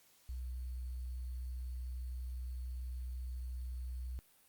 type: tone with sample-and-hold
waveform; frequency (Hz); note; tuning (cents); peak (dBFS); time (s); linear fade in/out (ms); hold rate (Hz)
sine; 62.4; B1; +19; -39; 0.29-4.19; 0; 4410
effects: white hiss -67 dBFS RMS until 4.48 s + Opus 48 kbps